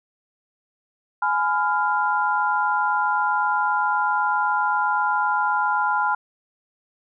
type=chord; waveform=sine; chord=F diminished; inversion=first; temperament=just; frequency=838.1 / 1005.8 / 1396.9 Hz; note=Ab5 / Cb6 / F6; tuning=+16 / +31 / 0 cents; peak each=-23 dBFS; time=1.22-6.15 s; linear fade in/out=5 ms; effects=none